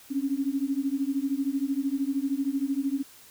sine beating tone pair, 268.7 / 281.7 Hz, C4 / C#4, +46 / +28 cents, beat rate 13 Hz, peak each -28 dBFS, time 0.1-3.03 s, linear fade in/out 20 ms, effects white hiss -52 dBFS RMS until 3.3 s

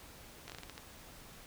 slowing click train, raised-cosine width 0.2 ms, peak -28 dBFS, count 8, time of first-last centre 0.48-0.779 s, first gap 17 ms, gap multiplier 1.3, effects pink hiss -54 dBFS RMS until 1.46 s

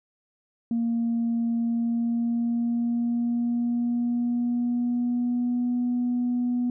sine tone with pitch glide, 232.4 to 244.7 Hz, A#3 to B3, -5 to -16 cents, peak -21 dBFS, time 0.71-6.7 s, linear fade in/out 2 ms, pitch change +89 cents, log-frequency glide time 1.56-5.75 s, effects tanh soft clip ceiling -19 dBFS

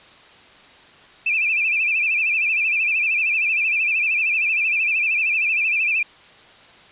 sine tone with vibrato, 2511 Hz, D#7, 15 cents sharp, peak -17 dBFS, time 1.26-6.03 s, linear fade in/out 5 ms, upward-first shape sine, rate 13 Hz, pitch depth 110 cents each way, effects white hiss -47 dBFS RMS until 6.91 s + resampled to 8000 Hz

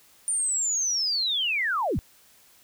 sine linear sweep, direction down, 9210 to 36.71 Hz, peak -23 dBFS, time 0.28-1.99 s, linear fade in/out 0 ms, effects white hiss -57 dBFS RMS until 2.63 s

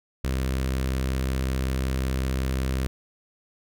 sawtooth tone with notch filter, 65.41 Hz, C2, in tune, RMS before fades -26 dBFS, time 0.24-2.87 s, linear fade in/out 0 ms, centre 820 Hz, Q 1.9, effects none

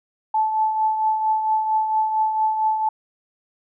sine tone with tremolo, 871 Hz, A5, 18 cents flat, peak -15 dBFS, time 0.34-2.89 s, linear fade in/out 5 ms, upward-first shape triangle, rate 4.4 Hz, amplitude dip 55%, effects none

